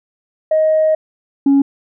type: tone pair in turn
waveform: sine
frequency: 627 / 277.4 Hz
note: D#5 / C#4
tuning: +13 / +1 cents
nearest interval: octave + major second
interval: 1412 cents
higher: first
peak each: -9 / -6 dBFS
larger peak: second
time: 0.51-0.95 / 1.46-1.62 s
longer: first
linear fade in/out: 5 ms
effects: tanh soft clip ceiling -6 dBFS